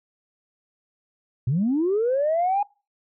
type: linear sweep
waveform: sine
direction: up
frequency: 113 to 830.6 Hz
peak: -18 dBFS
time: 1.47-2.63 s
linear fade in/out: 5 ms
effects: noise-tail reverb RT60 0.3 s tail -24 dB re dry + tanh soft clip ceiling -15 dBFS